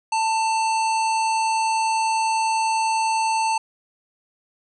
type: harmonic tone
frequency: 890 Hz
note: A5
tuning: 20 cents sharp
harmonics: 1 / 3 / 5 / 7 / 9 / 10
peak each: -19 / -29 / -33 / -36 / -38 / -39 dBFS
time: 0.12-3.58 s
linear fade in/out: 5 ms
effects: none